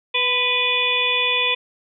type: harmonic tone with a mistuned harmonic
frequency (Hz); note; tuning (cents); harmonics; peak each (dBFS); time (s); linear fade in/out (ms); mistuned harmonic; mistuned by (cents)
493.9; B4; 0; 1 / 2 / 4 / 5 / 6 / 7; -28 / -27 / -30 / -20 / -28 / -22; 0.14-1.55; 10; 2; +30
effects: none